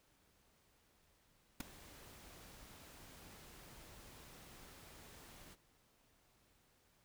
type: noise with ADSR envelope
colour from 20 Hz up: pink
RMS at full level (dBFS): -40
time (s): 1.6-5.56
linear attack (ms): 5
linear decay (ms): 10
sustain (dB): -18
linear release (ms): 31
effects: pink hiss -73 dBFS RMS until 7.04 s